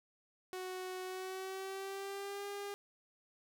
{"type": "tone with pitch glide", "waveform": "sawtooth", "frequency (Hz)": [370, 403.5], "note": ["F#4", "G#4"], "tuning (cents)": [0, -50], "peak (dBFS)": -37, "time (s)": [0.53, 2.74], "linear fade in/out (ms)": 0, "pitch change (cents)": 150, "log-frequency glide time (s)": [1.03, 2.46], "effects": []}